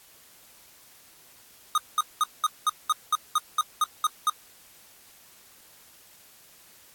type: tone bursts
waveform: square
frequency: 1239 Hz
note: D#6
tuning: 8 cents flat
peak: -20 dBFS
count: 12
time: 1.75-4.298 s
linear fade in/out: 2 ms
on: 29 ms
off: 200 ms
effects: white hiss -54 dBFS RMS until 6.94 s + AAC 64 kbps